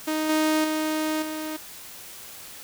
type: tone with level steps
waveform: sawtooth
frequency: 311.1 Hz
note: D#4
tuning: in tune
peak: -20 / -16 / -20 / -26 dBFS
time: 0.07-1.57 s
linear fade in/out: 10 ms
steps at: 0.29 / 0.64 / 1.22 s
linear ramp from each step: 5 ms
effects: white hiss -42 dBFS RMS until 2.63 s